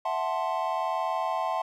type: chord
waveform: triangle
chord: F# half-diminished seventh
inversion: third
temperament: equal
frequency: 659.3 / 740 / 880 / 1046.5 Hz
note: E5 / F#5 / A5 / C6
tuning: 0 / 0 / 0 / 0 cents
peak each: -30 dBFS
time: 0.05-1.62 s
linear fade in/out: 5 ms
effects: none